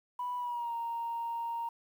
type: tone with pitch glide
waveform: sine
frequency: 985 to 930.3 Hz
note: B5 to A#5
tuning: -5 to -4 cents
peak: -32 dBFS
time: 0.19-1.69 s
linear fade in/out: 5 ms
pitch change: -99 cents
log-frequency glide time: 0.37-0.74 s
effects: tanh soft clip ceiling -29 dBFS + 10-bit